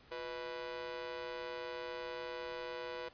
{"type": "tone with amplitude modulation", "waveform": "sawtooth", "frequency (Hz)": 493.9, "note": "B4", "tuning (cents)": 0, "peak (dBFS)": -33, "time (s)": [0.11, 3.09], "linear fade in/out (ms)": 10, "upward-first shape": "sine", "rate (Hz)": 140, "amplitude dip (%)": 90, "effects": ["pink hiss -62 dBFS RMS until 3.13 s", "resampled to 11025 Hz"]}